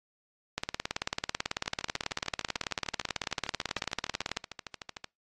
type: two click trains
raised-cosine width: 0.2 ms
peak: -22 / -13 dBFS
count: 46 / 70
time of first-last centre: 1.66-5.043 / 0.58-4.371 s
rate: 13.3 / 18.2 Hz
effects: noise-tail reverb RT60 0.2 s tail -25 dB re dry + AAC 32 kbps